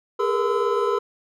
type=tone cluster; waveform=triangle; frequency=408.6 / 456.9 / 475.6 / 1017 / 1307 Hz; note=G#4 / A#4 / A#4 / C6 / E6; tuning=-28 / -35 / +35 / -50 / -15 cents; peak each=-21 / -27 / -23 / -25 / -27 dBFS; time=0.19-0.99 s; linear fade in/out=10 ms; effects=none